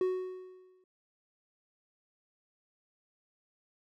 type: tone with exponential decay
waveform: triangle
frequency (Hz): 370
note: F#4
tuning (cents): 0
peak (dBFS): -23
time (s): 0.01-0.84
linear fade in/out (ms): 2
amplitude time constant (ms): 180
effects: none